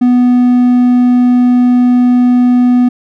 triangle tone, 246.9 Hz, B3, in tune, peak -3 dBFS, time 0.01-2.89 s, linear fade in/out 10 ms, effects none

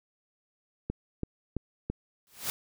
click train, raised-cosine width 3 ms, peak -18 dBFS, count 4, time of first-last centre 0.9-1.9 s, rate 3 Hz
white noise with exponential growth, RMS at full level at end -29 dBFS, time 2.27-2.5 s, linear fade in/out 0 ms, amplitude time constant 49 ms
effects none

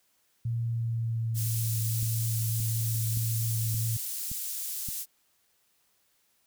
sine tone with pitch glide, 116.54 to 112.7 Hz, A#2 to A2, 0 to +42 cents, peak -27 dBFS, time 0.45-3.97 s, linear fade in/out 5 ms, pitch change -58 cents, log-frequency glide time 0.59-1.55 s
pink high-pass noise, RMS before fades -35 dBFS, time 1.34-5.06 s, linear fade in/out 50 ms, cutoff 8600 Hz, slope 12 dB/octave
click train, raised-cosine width 5 ms, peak -27 dBFS, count 6, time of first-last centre 2.03-4.887 s, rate 1.75 Hz
effects white hiss -70 dBFS RMS until 6.46 s

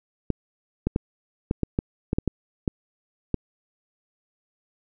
clicks, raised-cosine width 3 ms, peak -9 dBFS, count 11, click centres 0.303 / 0.87 / 0.961 / 1.511 / 1.633 / 1.789 / 2.131 / 2.185 / 2.277 / 2.678 / 3.343 s, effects none

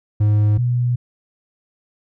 triangle / sine tone pair in turn, 105.1 / 122.44 Hz, G#2 / B2, +21 / -15 cents, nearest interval minor third, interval 264 cents, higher second, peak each -10 / -15 dBFS, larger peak first, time 0.2-0.58 / 0.58-0.96 s, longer neither, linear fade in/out 10 ms, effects none

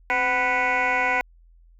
sine tone with frequency modulation, 1480 Hz, F#6, in tune, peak -18 dBFS, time 0.1-1.21 s, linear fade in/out 0 ms, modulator 243 Hz, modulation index 3.8, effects tanh soft clip ceiling -15 dBFS + added 42 Hz sine -50 dBFS peak until 1.79 s

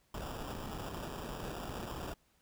pink noise with sample-and-hold, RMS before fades -42 dBFS, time 0.14-2.14 s, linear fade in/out 5 ms, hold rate 2100 Hz, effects pink hiss -72 dBFS RMS until 2.41 s

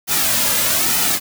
white noise with flanger, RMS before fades -17 dBFS, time 0.07-1.2 s, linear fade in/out 50 ms, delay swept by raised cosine 1.8 to 2.71 ms, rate 1.1 Hz, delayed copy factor -0.55, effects none

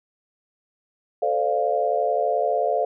sine chord, D minor seventh, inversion second, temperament equal with one note detuned, 440 / 515.7 / 587.3 / 698.5 Hz, A4 / C5 / D5 / F5, 0 / -25 / 0 / 0 cents, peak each -26 / -26 / -25 / -23 dBFS, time 1.22-2.85 s, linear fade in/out 5 ms, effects none

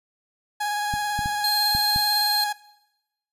30% pulse tone with vibrato, 830.6 Hz, G#5, in tune, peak -21 dBFS, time 0.6-2.53 s, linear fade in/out 10 ms, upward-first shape square, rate 18 Hz, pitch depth 14 cents each way
clicks, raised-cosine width 5 ms, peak -18 dBFS, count 5, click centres 0.939 / 1.191 / 1.259 / 1.75 / 1.961 s
45% pulse tone, 4193 Hz, C8, 3 cents sharp, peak -20 dBFS, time 1.44-2.44 s, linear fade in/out 2 ms
effects noise-tail reverb RT60 0.9 s tail -20 dB re dry + resampled to 32000 Hz

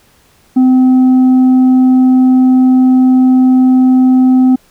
triangle tone with tanh clipping, 256.8 Hz, C4, 32 cents flat, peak -5 dBFS, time 0.56-4.56 s, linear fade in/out 10 ms, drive 8 dB, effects pink hiss -49 dBFS RMS until 4.7 s

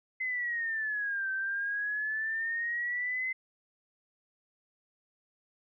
sine exponential two-way sweep, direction down then up, 2059 to 1546 to 2059 Hz, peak -30 dBFS, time 0.2-3.33 s, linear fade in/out 10 ms, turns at 1.31 s, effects none

